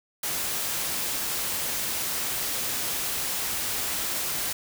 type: noise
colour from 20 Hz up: white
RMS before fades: -29 dBFS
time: 0.23-4.53 s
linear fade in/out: 5 ms
effects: none